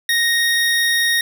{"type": "tone", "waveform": "25% pulse", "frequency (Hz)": 1864.7, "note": "A#6", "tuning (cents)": 0, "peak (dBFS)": -11, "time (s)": [0.09, 1.21], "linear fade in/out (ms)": 2, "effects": []}